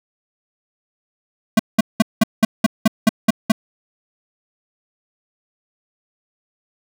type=tone bursts; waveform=square; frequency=220 Hz; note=A3; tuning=in tune; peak=-9 dBFS; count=10; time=1.57-3.52 s; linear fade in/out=5 ms; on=24 ms; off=190 ms; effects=none